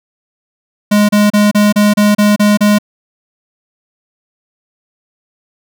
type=tone bursts; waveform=square; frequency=207.7 Hz; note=G#3; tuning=in tune; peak=-7 dBFS; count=9; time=0.91-2.786 s; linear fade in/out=10 ms; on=180 ms; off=32 ms; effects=none